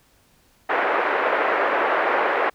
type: band-pass noise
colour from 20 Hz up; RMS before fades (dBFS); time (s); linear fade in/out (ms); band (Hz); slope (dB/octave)
pink; -21; 0.69-2.5; 10; 430 to 2000; 24
effects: pink hiss -59 dBFS RMS until 2.54 s